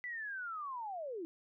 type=linear sweep; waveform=sine; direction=down; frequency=2000 to 311.1 Hz; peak=-39 dBFS; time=0.04-1.25 s; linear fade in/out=0 ms; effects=none